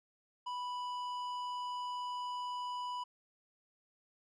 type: tone with tanh clipping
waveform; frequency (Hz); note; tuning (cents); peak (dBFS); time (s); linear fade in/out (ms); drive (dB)
sine; 987.8; B5; 0; -39; 0.46-3.04; 10; 11
effects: none